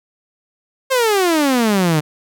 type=exponential sweep; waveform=sawtooth; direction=down; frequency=540 to 147.2 Hz; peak=-9 dBFS; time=0.9-2.01 s; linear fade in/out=20 ms; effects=none